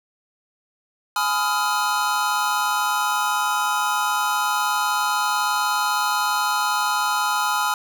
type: chord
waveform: square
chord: F half-diminished seventh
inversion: first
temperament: just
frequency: 838.1 / 1005.8 / 1257.2 / 1396.9 Hz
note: Ab5 / Cb6 / Eb6 / F6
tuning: +16 / +31 / +18 / 0 cents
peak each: -26 dBFS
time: 1.16-7.74 s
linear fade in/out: 2 ms
effects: none